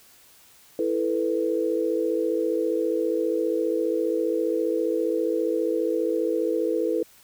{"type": "chord", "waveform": "sine", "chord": "E suspended fourth", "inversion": "none", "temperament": "just", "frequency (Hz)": [329.6, 439.5, 494.4], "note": ["E4", "A4", "B4"], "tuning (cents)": [0, -2, 2], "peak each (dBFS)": -26, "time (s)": [0.79, 7.03], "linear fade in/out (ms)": 2, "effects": ["white hiss -54 dBFS RMS until 7.23 s"]}